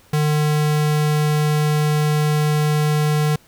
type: tone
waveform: square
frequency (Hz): 150.8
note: D3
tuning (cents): +46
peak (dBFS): -16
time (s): 0.13-3.36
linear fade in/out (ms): 5
effects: pink hiss -52 dBFS RMS until 3.47 s